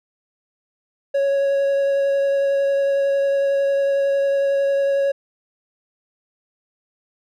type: tone with vibrato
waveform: triangle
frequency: 554.4 Hz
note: C#5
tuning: in tune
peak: -14 dBFS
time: 1.14-5.12 s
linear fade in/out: 10 ms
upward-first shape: triangle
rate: 11 Hz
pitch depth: 11 cents each way
effects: none